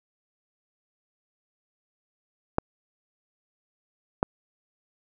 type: clicks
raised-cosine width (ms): 1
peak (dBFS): -7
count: 2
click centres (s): 2.584 / 4.229
effects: none